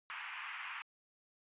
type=band-pass noise; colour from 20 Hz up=white; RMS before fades=-45 dBFS; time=0.1-0.82 s; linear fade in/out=0 ms; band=910 to 2800 Hz; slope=48 dB/octave; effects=resampled to 8000 Hz